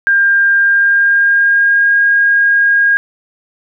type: tone with pitch glide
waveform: sine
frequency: 1600 to 1628 Hz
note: G6 to G#6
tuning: +35 to -35 cents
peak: -7 dBFS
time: 0.07-2.97 s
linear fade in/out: 0 ms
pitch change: +30 cents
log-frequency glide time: 0.58-1.99 s
effects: none